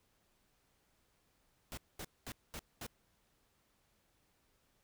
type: noise bursts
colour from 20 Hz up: pink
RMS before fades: -45 dBFS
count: 5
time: 1.72-2.865 s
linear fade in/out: 0 ms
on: 53 ms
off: 220 ms
effects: pink hiss -75 dBFS RMS until 4.83 s